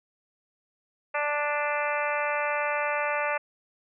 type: harmonic tone with a mistuned harmonic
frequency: 293.7 Hz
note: D4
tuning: in tune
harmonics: 2 / 3 / 4 / 5 / 6 / 7 / 8 / 9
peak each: -30 / -32 / -33 / -34 / -35 / -35 / -36 / -37 dBFS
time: 1.14-3.38 s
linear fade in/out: 10 ms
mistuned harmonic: 8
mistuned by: +21 cents
effects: none